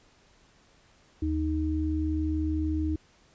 sine tone pair together, 77.8 / 311.2 Hz, D#2 / D#4, 0 / 0 cents, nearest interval 2 octaves, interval 2400 cents, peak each -28 dBFS, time 1.22-2.96 s, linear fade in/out 5 ms, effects pink hiss -61 dBFS RMS until 3.34 s + resampled to 16000 Hz

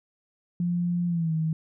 sine tone with pitch glide, 174.7 to 159.28 Hz, F3 to D#3, +1 to +41 cents, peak -23 dBFS, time 0.6-1.53 s, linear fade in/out 2 ms, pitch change -160 cents, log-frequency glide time 1.07-1.33 s, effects none

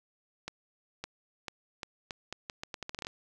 accelerating click train, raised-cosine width 0.2 ms, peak -20 dBFS, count 16, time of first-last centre 0.48-3.069 s, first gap 560 ms, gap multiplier 0.79, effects none

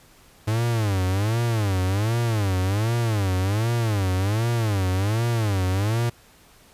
45% pulse tone with vibrato, 104.5 Hz, G#2, 11 cents sharp, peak -20 dBFS, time 0.47-6.1 s, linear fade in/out 10 ms, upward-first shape sine, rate 1.3 Hz, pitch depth 220 cents each way, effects pink hiss -53 dBFS RMS until 6.73 s + resampled to 32000 Hz

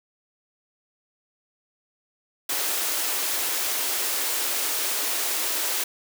white high-pass noise, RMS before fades -26 dBFS, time 2.49-5.84 s, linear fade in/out 5 ms, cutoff 280 Hz, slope 48 dB/octave, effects none

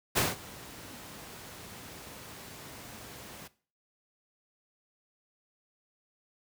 pink noise with ADSR envelope, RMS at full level -24 dBFS, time 0.15-3.48 s, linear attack 23 ms, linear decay 180 ms, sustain -22 dB, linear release 10 ms, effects noise-tail reverb RT60 0.4 s tail -18 dB re dry + high-pass 80 Hz 12 dB/octave

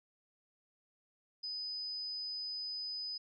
sine tone, 5000 Hz, D#8, 8 cents sharp, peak -38 dBFS, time 1.43-3.18 s, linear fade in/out 10 ms, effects none

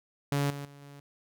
sawtooth tone with level steps, 142 Hz, C#3, 42 cents sharp, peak -22 / -33 / -45 / -43 dBFS, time 0.32-1 s, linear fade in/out 2 ms, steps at 0.5 / 0.65 / 0.82 s, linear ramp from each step 2 ms, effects none

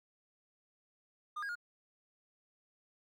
triangle tone with pitch steps, 1215 / 1632 / 1428 Hz, D#6 / G#6 / F6, -42 / -31 / +38 cents, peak -35 dBFS, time 1.36-1.555 s, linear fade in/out 10 ms, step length 65 ms, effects MP3 96 kbps

